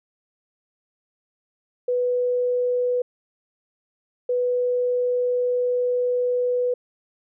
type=tone bursts at uneven times; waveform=sine; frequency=493.9 Hz; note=B4; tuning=in tune; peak=-19 dBFS; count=2; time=1.88-3.02 / 4.29-6.74 s; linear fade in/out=5 ms; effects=none